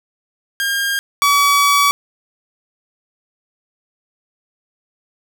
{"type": "tone pair in turn", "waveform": "sawtooth", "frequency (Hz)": [1612, 1139.9], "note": ["G6", "C#6"], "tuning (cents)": [48, 48], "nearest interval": "tritone", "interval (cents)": 600, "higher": "first", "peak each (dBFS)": [-13, -7], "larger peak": "second", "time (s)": [[0.6, 0.99], [1.22, 1.91]], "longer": "second", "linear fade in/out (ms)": 0, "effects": []}